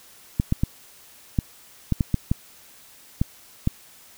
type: clicks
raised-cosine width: 5 ms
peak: -7 dBFS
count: 10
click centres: 0.399 / 0.524 / 0.635 / 1.388 / 1.923 / 2.008 / 2.143 / 2.315 / 3.215 / 3.674 s
effects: white hiss -50 dBFS RMS until 4.17 s